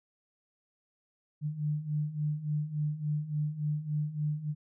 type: beating tone pair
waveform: sine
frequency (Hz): 148 / 151.5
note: D3 / D#3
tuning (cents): +14 / -46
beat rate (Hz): 3.5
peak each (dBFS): -35 / -31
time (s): 1.41-4.55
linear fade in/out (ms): 50
effects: none